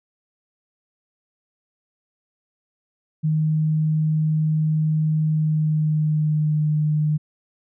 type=tone with pitch glide; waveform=sine; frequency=155.56 to 152.09 Hz; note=D#3 to D#3; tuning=0 to -39 cents; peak=-17 dBFS; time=3.23-7.18 s; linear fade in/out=20 ms; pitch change=-39 cents; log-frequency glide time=5.26-6.65 s; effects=none